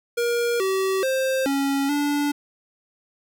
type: tone with pitch steps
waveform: square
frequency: 473.9 / 382.7 / 527 / 276.6 / 289.8 Hz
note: A#4 / G4 / C5 / C#4 / D4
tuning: +28 / -42 / +12 / -4 / -23 cents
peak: -21 dBFS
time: 0.17-2.32 s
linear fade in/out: 10 ms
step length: 430 ms
effects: none